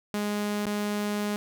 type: tone with dropouts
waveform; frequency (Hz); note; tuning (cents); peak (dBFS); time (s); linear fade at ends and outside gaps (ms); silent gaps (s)
sawtooth; 207.3; G#3; -3; -23; 0.14-1.36; 0; 0.656-0.666
effects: none